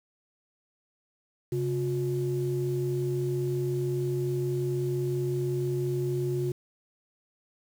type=tone pair together; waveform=sine; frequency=135.01 / 359.4 Hz; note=C#3 / F4; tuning=-45 / +50 cents; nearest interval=octave + perfect fourth; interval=1695 cents; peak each=-28 dBFS; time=1.52-6.52 s; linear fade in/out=5 ms; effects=tanh soft clip ceiling -19 dBFS + 8-bit